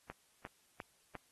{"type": "click train", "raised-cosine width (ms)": 0.5, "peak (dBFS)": -29, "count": 4, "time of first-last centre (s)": [0.1, 1.153], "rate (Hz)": 2.85, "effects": ["white hiss -71 dBFS RMS until 1.31 s", "AAC 32 kbps"]}